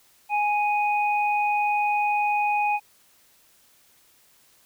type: tone pair together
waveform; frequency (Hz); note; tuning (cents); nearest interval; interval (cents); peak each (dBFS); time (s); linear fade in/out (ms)
sine; 831 / 2490; G#5 / D#7; +1 / +1; octave + perfect fifth; 1900; -21 / -27; 0.29-2.8; 50
effects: white hiss -59 dBFS RMS until 4.65 s